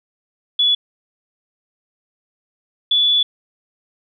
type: tone pair in turn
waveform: sine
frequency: 3416 / 3442 Hz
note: G#7 / A7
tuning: +48 / -39 cents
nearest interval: unison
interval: 13 cents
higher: second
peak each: -12 dBFS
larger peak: neither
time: 0.59-0.75 / 2.91-3.23 s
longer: second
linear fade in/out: 5 ms
effects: none